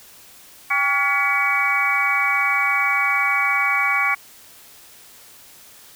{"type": "harmonic tone with a mistuned harmonic", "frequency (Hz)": 282.7, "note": "C#4", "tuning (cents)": 34, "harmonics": [3, 4, 5, 6, 7, 8], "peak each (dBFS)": [-28, -23, -26, -31, -26, -19], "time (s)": [0.7, 4.15], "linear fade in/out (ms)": 10, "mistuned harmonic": 3, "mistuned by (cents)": -110, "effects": ["white hiss -46 dBFS RMS until 5.95 s"]}